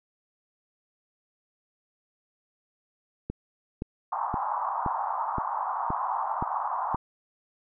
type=click train; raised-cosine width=3 ms; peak=-18 dBFS; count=8; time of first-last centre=3.3-6.946 s; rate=1.92 Hz
type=band-pass noise; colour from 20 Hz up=white; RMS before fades=-30 dBFS; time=4.12-6.96 s; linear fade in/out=5 ms; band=770 to 1100 Hz; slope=48 dB/octave
effects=none